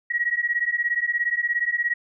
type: beating tone pair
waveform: sine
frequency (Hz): 1900 / 1917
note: A#6 / A#6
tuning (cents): +33 / +48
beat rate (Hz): 17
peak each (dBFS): -24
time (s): 0.1-1.94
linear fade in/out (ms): 10
effects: none